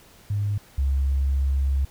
sine tone pair in turn, 102.3 / 68.28 Hz, G#2 / C#2, -26 / -26 cents, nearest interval perfect fifth, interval 700 cents, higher first, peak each -21 / -18 dBFS, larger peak second, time 0.3-0.58 / 0.78-1.85 s, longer second, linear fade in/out 5 ms, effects tanh soft clip ceiling -15 dBFS + pink hiss -52 dBFS RMS until 1.9 s

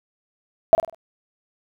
sine tone with echo, 659.3 Hz, E5, in tune, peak -6 dBFS, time 0.73-0.75 s, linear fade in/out 0 ms, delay 49 ms, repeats 4, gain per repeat -9 dB, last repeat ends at 0.946 s, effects none

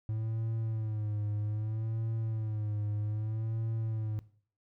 triangle tone with vibrato, 108.6 Hz, A2, 22 cents flat, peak -29 dBFS, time 0.09-4.19 s, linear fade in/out 0 ms, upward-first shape sine, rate 0.63 Hz, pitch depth 66 cents each way, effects noise-tail reverb RT60 0.5 s tail -18 dB re dry

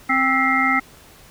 harmonic tone with a mistuned harmonic, 263 Hz, C4, 9 cents sharp, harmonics 1 / 3 / 5 / 7 / 8, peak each -23 / -24 / -20 / -23 / -20 dBFS, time 0.09-0.8 s, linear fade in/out 10 ms, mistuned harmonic 7, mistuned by +89 cents, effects pink hiss -47 dBFS RMS until 1.3 s

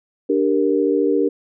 sine chord, G minor, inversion second, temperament equal, 293.7 / 392 / 466.2 Hz, D4 / G4 / Bb4, 0 / 0 / 0 cents, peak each -19 dBFS, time 0.29-1.29 s, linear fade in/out 10 ms, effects none

